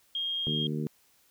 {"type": "tone", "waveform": "sine", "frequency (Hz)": 3235, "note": "G#7", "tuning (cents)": -46, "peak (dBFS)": -29, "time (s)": [0.15, 0.67], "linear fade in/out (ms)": 2}
{"type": "harmonic tone", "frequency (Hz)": 75.8, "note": "D#2", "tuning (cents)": -45, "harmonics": [2, 3, 4, 5, 6], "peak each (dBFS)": [-32, -34, -39, -39, -43], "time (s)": [0.47, 0.87], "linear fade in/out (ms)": 0}
{"effects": ["white hiss -65 dBFS RMS until 1.3 s"]}